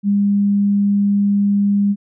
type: tone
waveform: sine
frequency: 201.9 Hz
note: G#3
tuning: 49 cents flat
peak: -12 dBFS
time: 0.03-1.96 s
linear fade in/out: 50 ms
effects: none